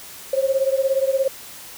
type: beating tone pair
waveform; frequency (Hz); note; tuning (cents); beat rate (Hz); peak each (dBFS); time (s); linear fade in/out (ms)
sine; 531 / 548; C5 / C#5; +25 / -20; 17; -19 / -21; 0.33-1.28; 5
effects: white hiss -39 dBFS RMS until 1.77 s